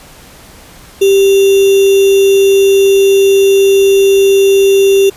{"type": "tone with sample-and-hold", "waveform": "sine", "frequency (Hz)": 392, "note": "G4", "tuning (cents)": 0, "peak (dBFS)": -4, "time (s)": [1.01, 5.1], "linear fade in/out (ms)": 10, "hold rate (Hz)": 3150, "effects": ["pink hiss -37 dBFS RMS until 5.16 s", "resampled to 32000 Hz"]}